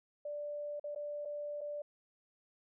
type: tone with dropouts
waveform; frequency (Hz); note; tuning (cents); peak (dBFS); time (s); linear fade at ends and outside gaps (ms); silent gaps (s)
sine; 587.3; D5; 0; -38; 0.25-1.82; 5; 0.797-0.84 / 0.949-0.959 / 1.251-1.255 / 1.609-1.613
effects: none